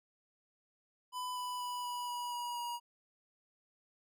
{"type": "tone with pitch steps", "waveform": "square", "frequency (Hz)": [1000, 992.5, 985.1, 977.7, 970.4, 963.2, 955.9], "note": ["B5", "B5", "B5", "B5", "B5", "B5", "A#5"], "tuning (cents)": [21, 8, -5, -18, -31, -44, 43], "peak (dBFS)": -38, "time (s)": [1.12, 2.8], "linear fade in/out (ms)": 50, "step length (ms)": 240, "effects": []}